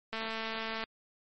click train, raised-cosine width 0.3 ms, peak -21 dBFS, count 159, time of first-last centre 0.13-0.839 s, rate 223 Hz, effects MP3 32 kbps

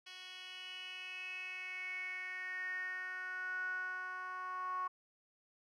10% pulse tone with band-pass filter sweep, 368.5 Hz, F#4, 7 cents flat, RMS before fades -43 dBFS, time 0.06-4.88 s, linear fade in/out 10 ms, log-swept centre 3500 to 1100 Hz, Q 8.5, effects none

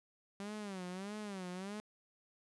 sawtooth tone with vibrato, 195.4 Hz, G3, 5 cents flat, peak -38 dBFS, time 0.4-1.8 s, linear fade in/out 0 ms, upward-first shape sine, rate 1.6 Hz, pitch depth 150 cents each way, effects resampled to 24000 Hz

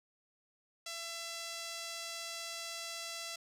sawtooth tone with band-pass filter, 671 Hz, E5, 31 cents sharp, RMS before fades -43 dBFS, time 0.86-3.36 s, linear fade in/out 5 ms, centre 5500 Hz, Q 1, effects none

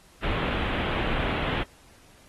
pink low-pass noise, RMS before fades -28 dBFS, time 0.22-1.64 s, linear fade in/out 20 ms, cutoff 3400 Hz, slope 48 dB/octave, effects pink hiss -56 dBFS RMS until 2.28 s + AAC 32 kbps

